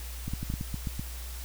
clicks, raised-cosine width 5 ms, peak -20 dBFS, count 9, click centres 0.28 / 0.336 / 0.43 / 0.501 / 0.539 / 0.611 / 0.743 / 0.872 / 0.995 s, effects added 60 Hz sine -37 dBFS peak until 1.44 s + white hiss -45 dBFS RMS until 1.44 s

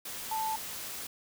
sine tone in noise, 880 Hz, A5, in tune, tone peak -30 dBFS, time 0.31-0.56 s, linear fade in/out 5 ms, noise white, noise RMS -40 dBFS, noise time 0.05-1.07 s, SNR +7 dB, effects none

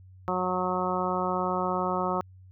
harmonic tone, 182.8 Hz, F#3, 21 cents flat, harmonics 1 / 2 / 3 / 4 / 5 / 6 / 7, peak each -33 / -33 / -33 / -33 / -33 / -33 / -33 dBFS, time 0.28-2.21 s, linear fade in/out 0 ms, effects added 93 Hz sine -48 dBFS peak until 2.51 s

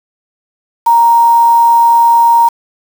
sine tone with quantisation, 932.3 Hz, A#5, in tune, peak -4 dBFS, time 0.86-2.49 s, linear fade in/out 10 ms, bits 4, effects none

